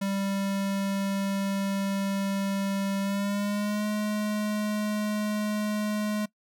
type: tone with pitch glide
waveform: square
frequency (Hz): 196.6 to 210.7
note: G3 to G#3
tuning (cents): +5 to +25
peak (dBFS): -27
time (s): 0.01-6.26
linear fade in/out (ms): 10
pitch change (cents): +120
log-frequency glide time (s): 3.01-3.86
effects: noise-tail reverb RT60 0.1 s tail -21 dB re dry